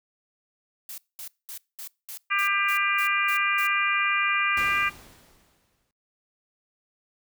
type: noise bursts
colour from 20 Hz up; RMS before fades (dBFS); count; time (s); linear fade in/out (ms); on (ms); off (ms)
blue; -38; 10; 0.89-3.67; 2; 89; 210
type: harmonic tone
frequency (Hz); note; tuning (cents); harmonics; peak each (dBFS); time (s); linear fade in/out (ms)
398.1; G4; +27; 3 / 4 / 5 / 6 / 7; -26 / -29 / -29 / -26 / -32; 2.3-4.9; 20
type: noise with exponential decay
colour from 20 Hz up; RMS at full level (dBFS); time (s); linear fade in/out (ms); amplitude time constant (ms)
pink; -36; 4.57-5.91; 1; 290
effects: noise-tail reverb RT60 0.3 s tail -24 dB re dry